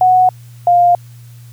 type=tone pair in turn; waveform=sine; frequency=738 / 702.6 Hz; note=F#5 / F5; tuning=-5 / +10 cents; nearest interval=minor second; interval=85 cents; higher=first; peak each=-6 dBFS; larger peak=neither; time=0.01-0.29 / 0.67-0.95 s; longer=neither; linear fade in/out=2 ms; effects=added 119 Hz sine -34 dBFS peak until 1.52 s + white hiss -49 dBFS RMS until 1.52 s